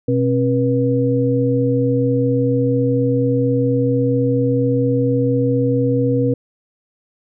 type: tone cluster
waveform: sine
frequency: 124.6 / 268.9 / 483.1 Hz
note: B2 / C4 / B4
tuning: +16 / +47 / -38 cents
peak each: -18 dBFS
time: 0.08-6.34 s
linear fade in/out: 5 ms
effects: none